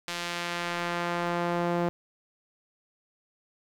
sawtooth tone with band-pass filter sweep, 173.2 Hz, F3, 14 cents flat, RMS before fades -30 dBFS, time 0.08-1.89 s, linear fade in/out 0 ms, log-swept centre 3800 to 540 Hz, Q 0.7, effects 9-bit

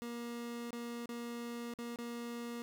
30% pulse tone with dropouts, 236.8 Hz, A#3, 27 cents sharp, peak -38 dBFS, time 0.02-2.62 s, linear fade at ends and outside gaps 0 ms, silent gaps 0.706-0.73 / 1.058-1.091 / 1.738-1.787 / 1.959-1.987 s, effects none

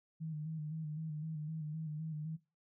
sine tone with vibrato, 155.56 Hz, D#3, in tune, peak -38 dBFS, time 0.2-2.37 s, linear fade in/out 20 ms, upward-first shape square, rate 3.9 Hz, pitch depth 43 cents each way, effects noise-tail reverb RT60 0.3 s tail -19 dB re dry

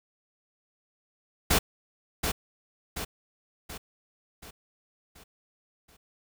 pink noise with echo, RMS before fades -22 dBFS, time 1.5-1.59 s, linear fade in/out 10 ms, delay 730 ms, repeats 6, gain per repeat -6 dB, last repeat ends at 5.97 s, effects none

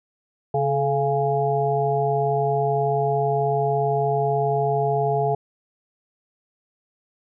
harmonic tone with a mistuned harmonic, 138.2 Hz, C#3, 5 cents flat, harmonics 1 / 3 / 5 / 6, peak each -25 / -23 / -23 / -27 dBFS, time 0.54-5.35 s, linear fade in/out 5 ms, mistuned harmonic 3, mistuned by +54 cents, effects none

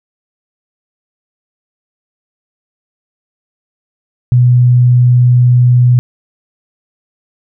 sine tone, 123.47 Hz, B2, in tune, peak -4 dBFS, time 4.32-5.99 s, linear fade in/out 0 ms, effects none

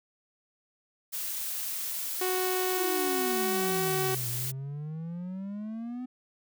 blue noise, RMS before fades -34 dBFS, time 1.12-4.52 s, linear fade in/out 20 ms
sawtooth tone with pitch glide, 370 to 377.6 Hz, F#4 to F#4, 0 to +35 cents, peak -24 dBFS, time 2.21-4.15 s, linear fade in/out 5 ms, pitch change +35 cents, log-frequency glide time 3.27-3.69 s
triangle exponential two-way sweep, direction down then up, 358.9 to 118.6 to 255.3 Hz, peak -32 dBFS, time 2.77-6.06 s, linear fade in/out 10 ms, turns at 4.28 s
effects none

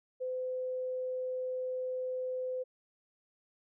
sine tone, 510 Hz, C5, 44 cents flat, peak -33 dBFS, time 0.2-2.64 s, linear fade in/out 20 ms, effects none

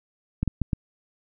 clicks, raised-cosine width 5 ms, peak -11 dBFS, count 4, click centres 0.43 / 0.477 / 0.617 / 0.732 s, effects none

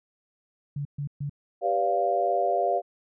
sine tone bursts, 143.3 Hz, D3, 42 cents flat, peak -28 dBFS, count 3, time 0.76-1.296 s, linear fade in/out 5 ms, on 92 ms, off 130 ms
sine chord, G dominant seventh, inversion none, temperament equal with one note detuned, 392 / 493.9 / 577.2 / 698.5 Hz, G4 / B4 / D5 / F5, 0 / 0 / -30 / 0 cents, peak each -30 / -30 / -28 / -24 dBFS, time 1.61-2.82 s, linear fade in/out 50 ms
effects none

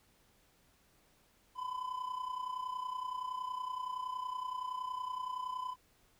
triangle tone with amplitude modulation, 1009 Hz, B5, 37 cents sharp, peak -32 dBFS, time 1.55-5.76 s, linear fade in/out 50 ms, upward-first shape sine, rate 30.7 Hz, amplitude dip 70%, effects pink hiss -69 dBFS RMS until 6.19 s

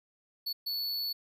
square tone bursts at uneven times, 4435 Hz, C#8, in tune, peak -32 dBFS, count 2, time 0.46-0.53 / 0.66-1.13 s, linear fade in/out 10 ms, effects none

